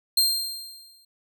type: tone with exponential decay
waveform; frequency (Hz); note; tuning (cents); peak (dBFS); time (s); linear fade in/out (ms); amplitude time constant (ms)
sawtooth; 4186; C8; 0; -13; 0.17-1.05; 5; 190
effects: none